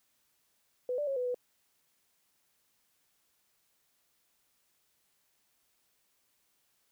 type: tone with pitch steps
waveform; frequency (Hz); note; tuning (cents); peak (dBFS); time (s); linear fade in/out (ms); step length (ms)
sine; 499.1 / 587 / 546 / 497.7 / 494.1; B4 / D5 / C#5 / B4 / B4; +18 / -1 / -26 / +13 / +1; -30; 0.89-1.345; 2; 91
effects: white hiss -74 dBFS RMS until 6.91 s